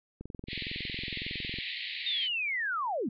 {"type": "click train", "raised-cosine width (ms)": 3, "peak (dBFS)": -28, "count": 31, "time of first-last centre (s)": [0.21, 1.586], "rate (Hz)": 21.8}
{"type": "band-pass noise", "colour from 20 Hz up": "pink", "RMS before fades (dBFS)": -38, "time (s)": [0.47, 2.29], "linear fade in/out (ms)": 50, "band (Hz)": [1900, 4400], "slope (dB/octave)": 96}
{"type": "linear sweep", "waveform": "sine", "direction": "down", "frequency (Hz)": [3729, 185], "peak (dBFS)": -29, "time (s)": [2.06, 3.09], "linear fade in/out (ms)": 5}
{"effects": []}